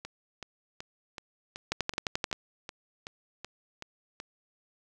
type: two click trains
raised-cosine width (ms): 0.2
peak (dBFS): -11 / -22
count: 8 / 12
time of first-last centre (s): 1.72-2.329 / 0.05-4.201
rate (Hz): 11.5 / 2.65
effects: none